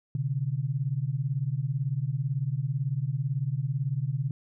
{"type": "beating tone pair", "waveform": "sine", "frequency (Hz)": [126.8, 144.8], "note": ["B2", "D3"], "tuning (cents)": [46, -24], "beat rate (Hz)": 18, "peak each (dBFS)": -29, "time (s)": [0.15, 4.31], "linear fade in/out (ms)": 2, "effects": []}